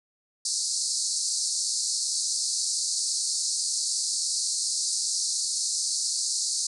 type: band-pass noise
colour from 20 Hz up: pink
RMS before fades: -28 dBFS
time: 0.45-6.67 s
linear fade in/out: 5 ms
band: 4200 to 9600 Hz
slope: 96 dB/octave
effects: none